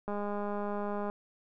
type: click train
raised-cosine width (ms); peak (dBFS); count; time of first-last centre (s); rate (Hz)
1; -23; 210; 0.08-1.1; 205
effects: none